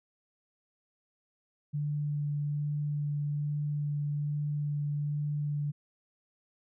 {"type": "tone with vibrato", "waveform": "sine", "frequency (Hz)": 146.83, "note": "D3", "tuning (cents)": 0, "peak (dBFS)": -29, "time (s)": [1.73, 5.72], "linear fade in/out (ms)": 20, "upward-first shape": "sine", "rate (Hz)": 1.2, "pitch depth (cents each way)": 9, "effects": []}